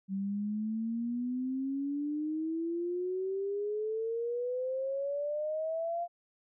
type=exponential sweep; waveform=sine; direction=up; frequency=191.4 to 698.5 Hz; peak=-31 dBFS; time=0.08-6.08 s; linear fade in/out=50 ms; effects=none